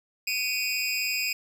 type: tone with amplitude modulation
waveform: 25% pulse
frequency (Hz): 2489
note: D#7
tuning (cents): 0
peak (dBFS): -18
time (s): 0.27-1.33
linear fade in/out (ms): 5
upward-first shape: sine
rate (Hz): 223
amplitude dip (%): 90
effects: none